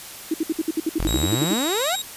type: tone bursts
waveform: sine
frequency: 320 Hz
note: D#4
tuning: 49 cents sharp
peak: -18 dBFS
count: 14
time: 0.31-1.537 s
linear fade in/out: 5 ms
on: 31 ms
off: 61 ms
type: exponential sweep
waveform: sawtooth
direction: up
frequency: 38.1 to 802 Hz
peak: -18 dBFS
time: 0.99-1.96 s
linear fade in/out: 10 ms
type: tone with pitch glide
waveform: 25% pulse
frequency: 3823 to 3797 Hz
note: A#7 to A#7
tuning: +43 to +31 cents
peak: -21 dBFS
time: 1.07-2.02 s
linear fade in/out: 5 ms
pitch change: -12 cents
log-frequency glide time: 1.42-1.69 s
effects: white hiss -38 dBFS RMS until 2.16 s + resampled to 32000 Hz